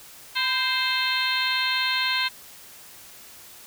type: harmonic tone with a mistuned harmonic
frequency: 523.3 Hz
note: C5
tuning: in tune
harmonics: 2 / 3 / 4 / 5 / 6 / 7 / 8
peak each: -30 / -29 / -29 / -30 / -31 / -30 / -28 dBFS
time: 0.35-2.29 s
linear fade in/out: 20 ms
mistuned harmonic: 2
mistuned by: -62 cents
effects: white hiss -46 dBFS RMS until 3.66 s